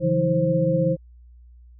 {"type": "tone cluster", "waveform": "sine", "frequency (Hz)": [138.5, 163.8, 179.8, 320.9, 527], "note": ["C#3", "E3", "F#3", "E4", "C5"], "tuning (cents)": [-1, -11, -49, -46, 12], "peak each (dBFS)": [-27, -22, -29, -28, -21], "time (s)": [0, 0.97], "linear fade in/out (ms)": 50, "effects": ["added 60 Hz sine -45 dBFS peak until 1.79 s"]}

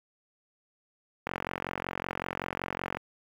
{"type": "click train", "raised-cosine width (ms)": 0.5, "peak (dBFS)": -16, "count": 78, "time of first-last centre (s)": [1.27, 2.97], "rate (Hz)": 45.3, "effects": ["high-pass 80 Hz 12 dB/octave", "8-bit"]}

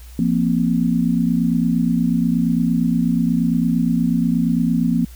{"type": "chord", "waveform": "sine", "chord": "F suspended fourth", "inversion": "none", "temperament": "equal with one note detuned", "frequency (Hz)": [172.11, 233.1, 261.6], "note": ["F3", "Bb3", "C4"], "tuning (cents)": [-25, 0, 0], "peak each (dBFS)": [-19, -18, -21], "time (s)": [0.19, 5.05], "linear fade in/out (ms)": 2, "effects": ["added 60 Hz sine -36 dBFS peak until 5.15 s", "white hiss -48 dBFS RMS until 5.15 s"]}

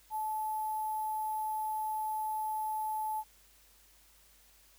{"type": "tone with sample-and-hold", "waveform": "sine", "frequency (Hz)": 865, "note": "A5", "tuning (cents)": -30, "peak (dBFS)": -32, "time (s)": [0.1, 3.24], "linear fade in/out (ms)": 50, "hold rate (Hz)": 11025, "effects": ["added 50 Hz sine -67 dBFS peak until 4.78 s", "white hiss -63 dBFS RMS until 4.78 s"]}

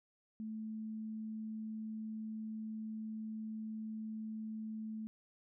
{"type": "tone", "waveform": "sine", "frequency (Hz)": 218.5, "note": "A3", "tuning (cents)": -12, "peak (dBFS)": -40, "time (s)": [0.4, 5.07], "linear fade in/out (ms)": 0, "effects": []}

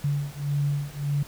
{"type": "beating tone pair", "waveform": "sine", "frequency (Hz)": [142.6, 144.3], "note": ["C#3", "D3"], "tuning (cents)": [49, -30], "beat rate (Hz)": 1.7, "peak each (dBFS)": -27, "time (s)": [0.04, 1.23], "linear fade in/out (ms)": 5, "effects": ["pink hiss -46 dBFS RMS until 1.27 s"]}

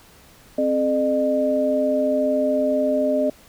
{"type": "tone cluster", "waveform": "sine", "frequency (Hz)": [263.9, 430, 606], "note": ["C4", "A4", "D#5"], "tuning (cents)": [15, -40, -46], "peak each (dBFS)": [-22, -28, -19], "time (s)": [0.58, 3.3], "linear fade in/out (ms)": 5, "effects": ["pink hiss -50 dBFS RMS until 3.48 s"]}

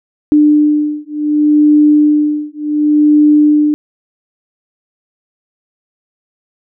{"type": "beating tone pair", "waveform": "sine", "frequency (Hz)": [298.6, 299.28], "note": ["D4", "D4"], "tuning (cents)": [29, 33], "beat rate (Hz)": 0.68, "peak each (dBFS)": -10, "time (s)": [0.32, 3.74], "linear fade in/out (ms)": 0, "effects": []}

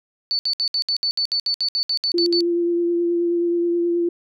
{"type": "tone bursts", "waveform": "sine", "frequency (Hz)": 4492, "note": "C#8", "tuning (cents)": 22, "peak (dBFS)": -18, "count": 15, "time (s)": [0.31, 2.406], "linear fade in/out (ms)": 0, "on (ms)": 80, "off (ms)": 64}
{"type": "tone with vibrato", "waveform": "sine", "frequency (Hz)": 344.2, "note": "F4", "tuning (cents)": -25, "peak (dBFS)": -17, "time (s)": [2.14, 4.09], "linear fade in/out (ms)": 5, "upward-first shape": "triangle", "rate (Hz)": 9.4, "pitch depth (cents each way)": 18}
{"effects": []}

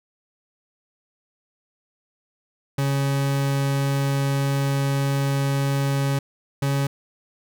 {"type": "tone pair in turn", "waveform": "40% pulse", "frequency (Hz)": [138.59, 139.08], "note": ["C#3", "C#3"], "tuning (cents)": [0, 6], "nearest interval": "unison", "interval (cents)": 6, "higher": "second", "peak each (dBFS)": -19, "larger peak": "neither", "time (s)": [[2.78, 6.19], [6.62, 6.87]], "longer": "first", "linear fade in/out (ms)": 5, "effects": []}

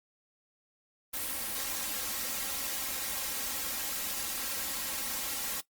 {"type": "noise with comb filter", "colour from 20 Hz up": "white", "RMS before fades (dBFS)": -35, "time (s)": [1.13, 5.61], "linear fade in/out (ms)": 10, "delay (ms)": 3.7, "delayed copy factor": 0.75, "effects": ["noise-tail reverb RT60 0.1 s tail -17 dB re dry", "Opus 32 kbps"]}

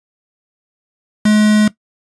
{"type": "tone with quantisation", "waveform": "triangle", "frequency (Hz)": 212.3, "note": "G#3", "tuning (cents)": 38, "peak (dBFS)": -6, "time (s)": [1.25, 1.68], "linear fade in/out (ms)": 5, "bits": 3, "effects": ["noise-tail reverb RT60 0.1 s tail -17 dB re dry", "resampled to 22050 Hz"]}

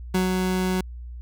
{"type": "tone with ADSR envelope", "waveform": "30% pulse", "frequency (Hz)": 185, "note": "F#3", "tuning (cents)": 0, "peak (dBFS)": -16, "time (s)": [0.14, 0.81], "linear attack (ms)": 8, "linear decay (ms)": 130, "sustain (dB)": -3, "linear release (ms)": 4, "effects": ["added 60 Hz sine -34 dBFS peak until 1.21 s"]}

